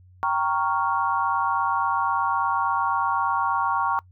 sine chord, G half-diminished seventh, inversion none, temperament equal, 784 / 932.3 / 1108.7 / 1396.9 Hz, G5 / Bb5 / Db6 / F6, 0 / 0 / 0 / 0 cents, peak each -28 / -25 / -24 / -30 dBFS, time 0.23-3.99 s, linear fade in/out 0 ms, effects noise-tail reverb RT60 0.1 s tail -24 dB re dry + added 91 Hz sine -49 dBFS peak until 4.11 s

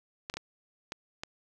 clicks, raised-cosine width 0.2 ms, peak -19 dBFS, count 5, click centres 0.299 / 0.34 / 0.37 / 0.921 / 1.235 s, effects none

